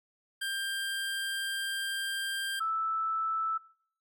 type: tone pair in turn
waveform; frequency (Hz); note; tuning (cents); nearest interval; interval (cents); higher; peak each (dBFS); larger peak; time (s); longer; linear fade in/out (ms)
25% pulse / sine; 1589 / 1316.3; G6 / E6; +23 / -3; minor third; 326; first; -28; neither; 0.41-2.6 / 2.6-3.58; first; 10
effects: noise-tail reverb RT60 0.6 s tail -23 dB re dry